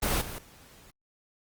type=noise with level steps; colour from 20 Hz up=pink; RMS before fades=-27 / -38 / -54 dBFS; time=0.02-0.91 s; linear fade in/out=10 ms; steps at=0.21 / 0.38 s; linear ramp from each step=5 ms; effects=Opus 24 kbps